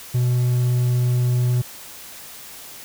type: tone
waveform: triangle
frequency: 123.47 Hz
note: B2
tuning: in tune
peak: -14 dBFS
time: 0.14-1.62 s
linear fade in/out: 10 ms
effects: white hiss -39 dBFS RMS until 2.84 s